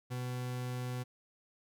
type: tone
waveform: 40% pulse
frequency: 125 Hz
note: B2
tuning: 21 cents sharp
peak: -35 dBFS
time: 0.1-1.04 s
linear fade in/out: 20 ms
effects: none